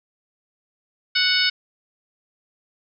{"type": "harmonic tone", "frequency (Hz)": 740, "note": "F#5", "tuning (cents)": 0, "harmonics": [2, 3, 4, 5, 6, 7], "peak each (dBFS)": [-24, -24, -24, -24, -24, -24], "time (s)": [1.15, 1.5], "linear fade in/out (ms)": 10, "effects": []}